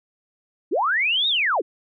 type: linear two-way sweep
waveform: sine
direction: up then down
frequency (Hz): 250 to 3798 to 250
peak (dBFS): -18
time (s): 0.71-1.62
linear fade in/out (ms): 20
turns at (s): 1.28
effects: none